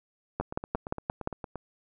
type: two click trains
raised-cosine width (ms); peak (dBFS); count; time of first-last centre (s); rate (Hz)
1; -22 / -14; 11 / 6; 0.41-1.557 / 0.4-1.274; 8.72 / 5.72
effects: none